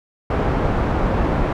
pink low-pass noise, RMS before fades -19 dBFS, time 0.3-1.53 s, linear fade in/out 5 ms, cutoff 1100 Hz, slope 12 dB/octave, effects none

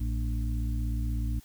harmonic tone with a mistuned harmonic, 56.4 Hz, A1, 44 cents sharp, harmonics 1 / 2 / 4 / 5, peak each -28 / -34 / -40 / -42 dBFS, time 0-1.4 s, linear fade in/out 10 ms, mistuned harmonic 5, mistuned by +71 cents, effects white hiss -57 dBFS RMS until 1.44 s

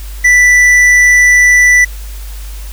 sine tone with tanh clipping, 1975.5 Hz, B6, in tune, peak -5 dBFS, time 0.24-1.85 s, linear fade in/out 10 ms, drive 9 dB, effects added 50 Hz sine -22 dBFS peak until 2.72 s + white hiss -35 dBFS RMS until 2.72 s

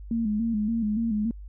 sine tone with vibrato, 220 Hz, A3, in tune, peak -23 dBFS, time 0.11-1.31 s, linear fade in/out 2 ms, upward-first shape square, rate 3.5 Hz, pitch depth 74 cents each way, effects added 50 Hz sine -38 dBFS peak until 1.48 s

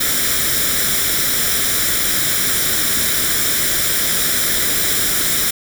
white noise with comb filter, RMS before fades -17 dBFS, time 0-5.51 s, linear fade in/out 10 ms, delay 0.55 ms, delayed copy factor +0.65, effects none

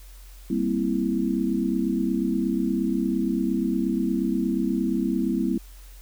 sine chord, C dominant seventh, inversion second, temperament equal, 196 / 233.1 / 261.6 / 329.6 Hz, G3 / Bb3 / C4 / E4, 0 / 0 / 0 / 0 cents, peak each -27 dBFS, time 0.5-5.58 s, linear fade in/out 5 ms, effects added 45 Hz sine -42 dBFS peak until 6.01 s + white hiss -53 dBFS RMS until 6.01 s

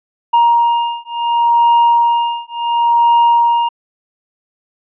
triangle beating tone pair, 940 / 940.7 Hz, A#5 / A#5, +14 / +15 cents, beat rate 0.7 Hz, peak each -11 dBFS, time 0.33-3.69 s, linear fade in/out 10 ms, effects resampled to 8000 Hz

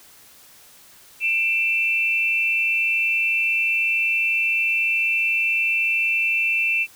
sine tone pair together, 2375 / 2666 Hz, D7 / E7, +19 / +19 cents, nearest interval major second, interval 200 cents, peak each -24 / -19 dBFS, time 1.2-6.87 s, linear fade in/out 50 ms, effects white hiss -49 dBFS RMS until 6.95 s

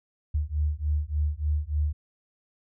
sine beating tone pair, 73.42 / 76.82 Hz, D2 / D#2, 0 / -22 cents, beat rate 3.4 Hz, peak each -27 dBFS, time 0.34-1.93 s, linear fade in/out 10 ms, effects none

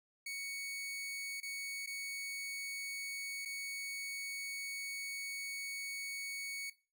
sawtooth tone with dropouts, 2227 Hz, C#7, 7 cents sharp, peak -37 dBFS, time 0.26-6.7 s, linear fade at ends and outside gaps 5 ms, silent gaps 1.403-1.429 / 1.862-1.872 / 3.451-3.456 s, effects noise-tail reverb RT60 0.3 s tail -17 dB re dry

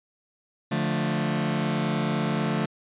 sawtooth chord, D minor, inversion none, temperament just, 146.83 / 176.2 / 220.2 Hz, D3 / F3 / A3, 0 / +16 / +2 cents, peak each -24 / -25 / -23 dBFS, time 0.71-2.66 s, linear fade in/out 10 ms, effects resampled to 8000 Hz

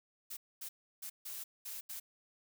blue noise bursts at uneven times, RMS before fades -44 dBFS, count 6, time 0.3-0.37 / 0.61-0.69 / 1.02-1.1 / 1.25-1.44 / 1.65-1.81 / 1.89-2 s, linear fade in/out 10 ms, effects none

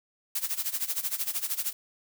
blue noise with tremolo, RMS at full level -28 dBFS, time 0.35-1.73 s, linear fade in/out 5 ms, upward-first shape sine, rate 13 Hz, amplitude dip 85%, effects none

